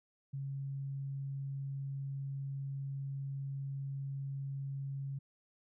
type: tone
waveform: sine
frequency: 137.5 Hz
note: C#3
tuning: 14 cents flat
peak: -37 dBFS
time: 0.33-5.19 s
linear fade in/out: 10 ms
effects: none